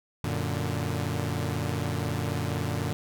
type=chord; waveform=sawtooth; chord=Gb augmented; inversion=none; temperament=equal; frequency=92.5 / 116.54 / 146.83 Hz; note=Gb2 / Bb2 / D3; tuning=0 / 0 / 0 cents; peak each=-28 dBFS; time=0.24-2.93 s; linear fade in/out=0 ms; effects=none